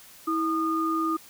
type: tone pair together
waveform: sine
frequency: 324.2 / 1222.5 Hz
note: E4 / D#6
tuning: -29 / -31 cents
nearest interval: octave + major seventh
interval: 2298 cents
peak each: -26 dBFS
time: 0.27-1.17 s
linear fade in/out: 10 ms
effects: white hiss -50 dBFS RMS until 1.29 s